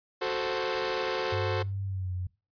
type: chord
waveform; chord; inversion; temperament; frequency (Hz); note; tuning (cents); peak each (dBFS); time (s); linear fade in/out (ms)
sawtooth; F# diminished; none; equal; 370 / 440 / 523.3; F#4 / A4 / C5; 0 / 0 / 0; -29; 0.21-1.63; 10
type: noise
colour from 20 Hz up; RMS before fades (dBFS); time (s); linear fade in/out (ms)
white; -35; 0.22-1.35; 20
type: tone with pitch glide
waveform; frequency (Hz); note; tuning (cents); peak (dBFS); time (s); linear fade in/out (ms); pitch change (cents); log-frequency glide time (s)
sine; 98 to 90.91; G2 to F#2; 0 to -30; -30; 1.32-2.27; 5; -130; 1.84-2.12
effects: noise-tail reverb RT60 0.3 s tail -22 dB re dry + resampled to 11025 Hz